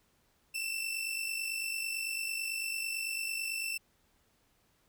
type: tone pair together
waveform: sawtooth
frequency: 2645 / 2694 Hz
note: E7 / E7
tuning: +5 / +37 cents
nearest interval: unison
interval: 32 cents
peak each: -34 / -33 dBFS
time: 0.54-3.78 s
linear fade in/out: 10 ms
effects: pink hiss -71 dBFS RMS until 4.88 s